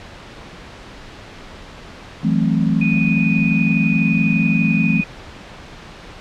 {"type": "chord", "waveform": "sine", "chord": "F# half-diminished seventh", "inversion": "third", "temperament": "equal with one note detuned", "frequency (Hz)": [164.81, 185, 216.8, 261.6], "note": ["E3", "F#3", "A3", "C4"], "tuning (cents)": [0, 0, -25, 0], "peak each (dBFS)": [-18, -21, -18, -22], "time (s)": [2.23, 5.02], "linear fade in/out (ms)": 20}
{"type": "tone", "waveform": "sine", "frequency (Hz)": 2478, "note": "D#7", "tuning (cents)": -8, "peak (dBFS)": -20, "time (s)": [2.81, 5.04], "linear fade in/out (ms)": 5}
{"effects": ["pink hiss -37 dBFS RMS until 6.2 s", "low-pass 4000 Hz 12 dB/octave"]}